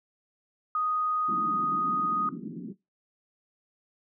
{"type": "tone", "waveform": "sine", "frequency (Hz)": 1244.5, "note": "D#6", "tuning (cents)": 0, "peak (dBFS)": -25, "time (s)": [0.75, 2.29], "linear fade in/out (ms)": 2}
{"type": "band-pass noise", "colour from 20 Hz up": "pink", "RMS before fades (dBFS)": -38, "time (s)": [1.28, 2.73], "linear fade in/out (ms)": 10, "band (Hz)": [170, 330], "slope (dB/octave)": 48}
{"effects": ["noise-tail reverb RT60 0.2 s tail -19 dB re dry"]}